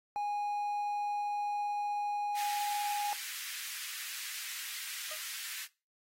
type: tone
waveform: triangle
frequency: 825 Hz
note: G#5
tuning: 12 cents flat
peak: -30 dBFS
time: 0.16-3.13 s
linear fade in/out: 0 ms
type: high-pass noise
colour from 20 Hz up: pink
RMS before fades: -42 dBFS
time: 2.34-5.68 s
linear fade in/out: 50 ms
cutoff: 1700 Hz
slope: 24 dB/octave
type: tone with exponential decay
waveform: 15% pulse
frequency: 621 Hz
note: D#5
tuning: 3 cents flat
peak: -34 dBFS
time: 5.11-5.22 s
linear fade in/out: 5 ms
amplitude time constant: 23 ms
effects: noise-tail reverb RT60 0.3 s tail -21 dB re dry + AAC 48 kbps